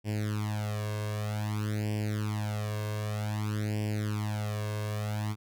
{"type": "tone with flanger", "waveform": "sawtooth", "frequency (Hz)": 105.9, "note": "G#2", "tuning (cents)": 34, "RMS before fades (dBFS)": -32, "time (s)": [0.04, 5.36], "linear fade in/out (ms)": 50, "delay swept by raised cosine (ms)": [0.38, 1.88], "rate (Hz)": 0.53, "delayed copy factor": 0.95, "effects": []}